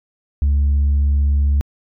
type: tone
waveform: sine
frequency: 71.1 Hz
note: C#2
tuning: 45 cents sharp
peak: -10 dBFS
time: 0.42-1.61 s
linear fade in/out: 0 ms
effects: tanh soft clip ceiling -11 dBFS